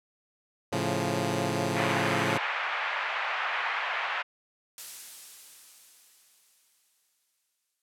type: chord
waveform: 10% pulse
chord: A augmented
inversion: none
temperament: equal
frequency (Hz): 110 / 138.59 / 174.61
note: A2 / C#3 / E#3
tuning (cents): 0 / 0 / 0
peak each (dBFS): -23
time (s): 0.72-2.38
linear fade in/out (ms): 10
type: band-pass noise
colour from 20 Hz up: white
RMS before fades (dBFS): -31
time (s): 1.75-4.23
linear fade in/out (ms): 20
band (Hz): 700 to 2400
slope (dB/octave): 24
type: noise with exponential decay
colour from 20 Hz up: blue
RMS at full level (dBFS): -37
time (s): 4.78-7.82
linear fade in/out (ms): 1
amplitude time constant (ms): 660
effects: low-pass 11000 Hz 12 dB/octave